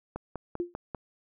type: click train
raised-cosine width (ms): 1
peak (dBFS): -21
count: 5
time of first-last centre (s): 0.16-0.947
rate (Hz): 5.08
type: tone with exponential decay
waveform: sine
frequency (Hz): 349.2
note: F4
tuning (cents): 0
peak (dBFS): -24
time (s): 0.6-0.74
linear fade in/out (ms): 0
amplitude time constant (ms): 30
effects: none